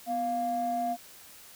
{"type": "tone pair together", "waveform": "sine", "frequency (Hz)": [247.7, 701], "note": ["B3", "F5"], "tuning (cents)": [5, 6], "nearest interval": "octave + tritone", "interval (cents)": 1801, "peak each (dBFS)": [-34, -27], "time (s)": [0.06, 0.97], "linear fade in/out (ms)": 50, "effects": ["tanh soft clip ceiling -22 dBFS", "white hiss -51 dBFS RMS until 1.55 s"]}